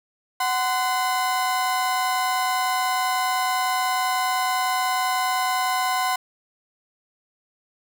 35% pulse tone pair together, 745 / 1029 Hz, F#5 / C6, +12 / -29 cents, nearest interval tritone, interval 559 cents, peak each -22 dBFS, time 0.4-6.16 s, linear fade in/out 5 ms, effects none

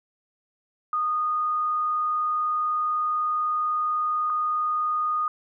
sine tone pair in turn, 1232 / 1232 Hz, D#6 / D#6, -17 / -17 cents, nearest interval unison, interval 0 cents, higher neither, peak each -22 dBFS, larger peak neither, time 0.93-4.3 / 4.3-5.28 s, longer first, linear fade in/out 2 ms, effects none

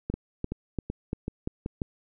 two click trains, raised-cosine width 3 ms, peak -18 / -16 dBFS, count 5 / 6, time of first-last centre 0.14-1.661 / 0.1-1.818 s, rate 2.63 / 2.91 Hz, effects none

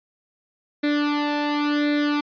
sawtooth tone with flanger, 293.7 Hz, D4, in tune, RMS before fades -22 dBFS, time 0.83-2.21 s, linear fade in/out 10 ms, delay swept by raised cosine 0.51 to 1.16 ms, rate 0.93 Hz, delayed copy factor +0.85, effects resampled to 11025 Hz

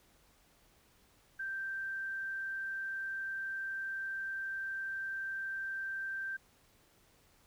sine tone, 1568 Hz, G6, in tune, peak -36 dBFS, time 1.39-6.37 s, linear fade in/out 10 ms, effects pink hiss -67 dBFS RMS until 7.46 s

